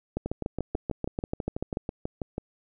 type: two click trains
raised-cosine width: 2 ms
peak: -17 / -15 dBFS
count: 14 / 12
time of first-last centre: 0.26-2.381 / 0.17-1.771 s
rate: 6.13 / 6.87 Hz
effects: none